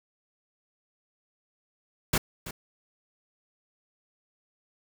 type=noise with echo; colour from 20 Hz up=pink; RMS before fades=-24 dBFS; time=2.13-2.18 s; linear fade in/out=5 ms; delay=330 ms; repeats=1; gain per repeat=-14 dB; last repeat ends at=2.51 s; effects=none